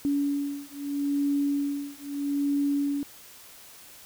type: beating tone pair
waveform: sine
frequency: 283.7 / 284.48 Hz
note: C#4 / C#4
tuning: +40 / +45 cents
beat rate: 0.78 Hz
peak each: -28 dBFS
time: 0.05-3.03 s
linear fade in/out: 0 ms
effects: white hiss -49 dBFS RMS until 4.05 s